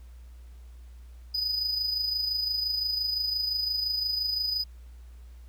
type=tone with amplitude modulation; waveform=triangle; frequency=4978 Hz; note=D#8; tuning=in tune; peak=-23 dBFS; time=1.34-4.64 s; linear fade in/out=10 ms; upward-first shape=sine; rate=25.8 Hz; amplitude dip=50%; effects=added 60 Hz sine -44 dBFS peak until 5.48 s + pink hiss -64 dBFS RMS until 5.48 s